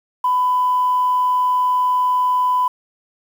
sine tone, 1000 Hz, B5, 21 cents sharp, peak -13 dBFS, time 0.24-2.68 s, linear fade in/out 5 ms, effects tanh soft clip ceiling -9 dBFS + 7-bit

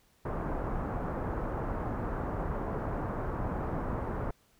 pink low-pass noise, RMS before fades -34 dBFS, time 0.25-4.31 s, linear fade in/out 5 ms, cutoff 1300 Hz, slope 24 dB/octave, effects pink hiss -67 dBFS RMS until 4.59 s

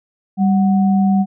sine tone pair together, 196 / 740 Hz, G3 / F#5, 0 / 0 cents, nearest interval octave + major seventh, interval 2300 cents, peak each -11 / -22 dBFS, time 0.37-1.26 s, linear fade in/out 50 ms, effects none

